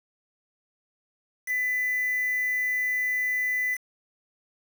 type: tone with quantisation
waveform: sine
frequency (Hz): 2000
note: B6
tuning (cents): +21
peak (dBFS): -24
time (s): 1.46-3.78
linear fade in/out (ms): 50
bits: 6
effects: none